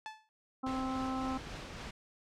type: tone with exponential decay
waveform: sawtooth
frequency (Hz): 870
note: A5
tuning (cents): -20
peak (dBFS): -34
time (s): 0.06-0.29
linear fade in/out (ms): 0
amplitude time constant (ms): 50
type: harmonic tone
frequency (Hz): 261.6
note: C4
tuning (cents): 0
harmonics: 1 / 2 / 3 / 4 / 5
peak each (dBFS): -35 / -47 / -41 / -44 / -43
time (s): 0.63-1.38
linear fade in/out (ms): 10
type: noise with tremolo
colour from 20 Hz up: pink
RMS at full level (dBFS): -43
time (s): 0.66-1.91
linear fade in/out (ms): 5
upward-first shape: sine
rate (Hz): 3.6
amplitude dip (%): 25
effects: low-pass 5000 Hz 12 dB/octave